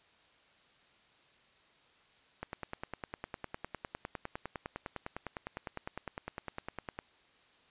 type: click train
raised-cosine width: 0.5 ms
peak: -23 dBFS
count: 46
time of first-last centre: 2.43-6.989 s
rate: 9.87 Hz
effects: white hiss -65 dBFS RMS until 7.7 s + resampled to 8000 Hz